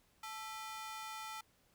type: ring-modulated tone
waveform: sawtooth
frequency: 1100 Hz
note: C#6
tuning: 14 cents flat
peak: -37 dBFS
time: 0.23-1.41 s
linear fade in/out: 5 ms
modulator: 228 Hz
effects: pink hiss -72 dBFS RMS until 1.74 s